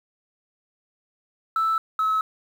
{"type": "tone pair in turn", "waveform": "sine", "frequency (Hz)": [1318.5, 1291.4], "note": ["E6", "E6"], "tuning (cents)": [0, -36], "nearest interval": "unison", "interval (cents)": 36, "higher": "first", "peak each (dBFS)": -18, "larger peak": "neither", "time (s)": [[1.56, 1.78], [1.99, 2.21]], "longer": "neither", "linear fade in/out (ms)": 2, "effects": ["tanh soft clip ceiling -16 dBFS", "8-bit"]}